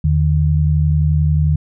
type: tone pair together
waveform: sine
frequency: 80.5 / 151.88 Hz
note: E2 / D#3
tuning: -41 / -41 cents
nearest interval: major seventh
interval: 1100 cents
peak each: -14 dBFS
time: 0.04-1.56 s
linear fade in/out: 5 ms
effects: none